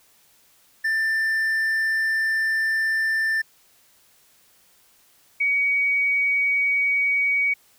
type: tone pair in turn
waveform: triangle / sine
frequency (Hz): 1781 / 2255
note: A6 / C#7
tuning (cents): +21 / +29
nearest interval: major third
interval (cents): 408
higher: second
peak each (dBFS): -18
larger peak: neither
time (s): 0.84-3.42 / 5.4-7.54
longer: first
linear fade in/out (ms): 10
effects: white hiss -58 dBFS RMS until 7.78 s